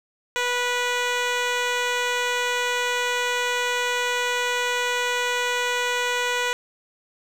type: tone with low-pass filter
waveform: 10% pulse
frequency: 490 Hz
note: B4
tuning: 14 cents flat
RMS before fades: -24 dBFS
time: 0.36-6.53 s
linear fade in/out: 0 ms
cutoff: 5700 Hz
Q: 1.2
effects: 7-bit